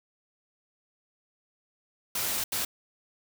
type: noise bursts at uneven times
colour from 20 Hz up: white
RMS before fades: -30 dBFS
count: 2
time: 2.15-2.44 / 2.52-2.65 s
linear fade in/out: 5 ms
effects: none